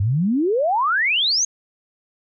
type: exponential sweep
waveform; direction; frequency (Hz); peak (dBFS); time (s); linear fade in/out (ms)
sine; up; 92.5 to 6645; -16; 0-1.45; 5
effects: none